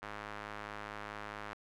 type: tone with band-pass filter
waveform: square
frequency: 52.3 Hz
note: G#1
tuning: 13 cents sharp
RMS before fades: -45 dBFS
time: 0.02-1.54 s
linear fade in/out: 5 ms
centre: 1400 Hz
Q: 1.2
effects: none